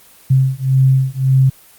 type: beating tone pair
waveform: sine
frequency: 131.7 / 133.5 Hz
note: C3 / C3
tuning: +12 / +35 cents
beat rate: 1.8 Hz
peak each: -13 dBFS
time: 0.3-1.5 s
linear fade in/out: 10 ms
effects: white hiss -45 dBFS RMS until 1.78 s + Opus 24 kbps